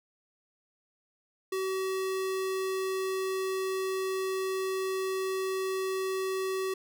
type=tone; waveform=square; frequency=379.9 Hz; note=F#4; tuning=46 cents sharp; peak=-30 dBFS; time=1.52-6.74 s; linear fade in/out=5 ms; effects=none